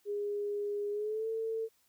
sine tone with pitch glide, 410.4 to 447.5 Hz, G#4 to A4, -21 to +29 cents, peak -32 dBFS, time 0.05-1.69 s, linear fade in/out 50 ms, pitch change +150 cents, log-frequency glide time 0.91-1.28 s, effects white hiss -71 dBFS RMS until 1.88 s

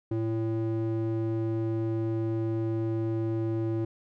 square tone with band-pass filter, 112 Hz, A2, 31 cents sharp, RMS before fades -29 dBFS, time 0.11-3.85 s, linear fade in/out 5 ms, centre 260 Hz, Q 3.9, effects none

